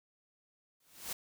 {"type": "noise with exponential growth", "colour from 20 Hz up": "white", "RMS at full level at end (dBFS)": -36, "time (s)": [0.8, 1.13], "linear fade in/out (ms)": 5, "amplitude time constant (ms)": 71, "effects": []}